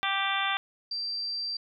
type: harmonic tone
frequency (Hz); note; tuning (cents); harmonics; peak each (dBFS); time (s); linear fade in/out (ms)
392; G4; 0; 2 / 3 / 4 / 5 / 6 / 7 / 8 / 9; -33 / -32 / -33 / -35 / -35 / -37 / -38 / -33; 0.03-0.57; 0
type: tone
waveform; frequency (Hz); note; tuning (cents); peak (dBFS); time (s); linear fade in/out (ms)
sine; 4699; D8; 0; -30; 0.91-1.57; 5
effects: none